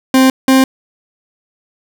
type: tone pair in turn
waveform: 40% pulse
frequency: 262.2 / 263.9 Hz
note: C4 / C4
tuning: +4 / +15 cents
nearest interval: unison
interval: 11 cents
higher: second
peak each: -5 dBFS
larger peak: neither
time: 0.14-0.3 / 0.48-0.64 s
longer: neither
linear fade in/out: 2 ms
effects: none